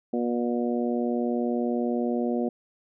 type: harmonic tone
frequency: 120 Hz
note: B2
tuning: 49 cents flat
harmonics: 2 / 3 / 4 / 5 / 6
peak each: -26 / -30 / -32 / -34 / -36 dBFS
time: 0.13-2.49 s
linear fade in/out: 5 ms
effects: none